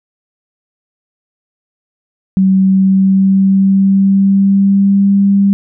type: tone with pitch glide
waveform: sine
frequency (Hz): 190.5 to 198.36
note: G3 to G3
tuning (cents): -49 to +21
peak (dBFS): -6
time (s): 2.37-5.53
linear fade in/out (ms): 0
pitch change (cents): +70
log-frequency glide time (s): 2.52-5.12
effects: none